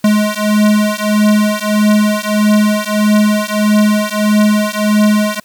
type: beating tone pair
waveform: square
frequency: 210 / 211.6 Hz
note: G#3 / G#3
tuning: +19 / +33 cents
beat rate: 1.6 Hz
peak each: -13 dBFS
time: 0.04-5.4 s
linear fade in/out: 5 ms
effects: white hiss -50 dBFS RMS until 5.44 s